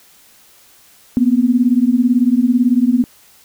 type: beating tone pair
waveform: sine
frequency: 237 / 255 Hz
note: A#3 / C4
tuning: +29 / -44 cents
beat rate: 18 Hz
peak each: -13 dBFS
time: 1.17-3.04 s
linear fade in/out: 0 ms
effects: white hiss -48 dBFS RMS until 3.44 s